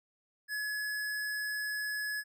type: tone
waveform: square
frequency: 1697 Hz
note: G#6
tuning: 37 cents sharp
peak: -34 dBFS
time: 0.48-2.24 s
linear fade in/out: 50 ms
effects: none